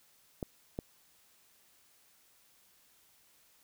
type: clicks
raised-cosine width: 2 ms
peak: -22 dBFS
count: 2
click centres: 0.428 / 0.789 s
effects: white hiss -66 dBFS RMS until 3.63 s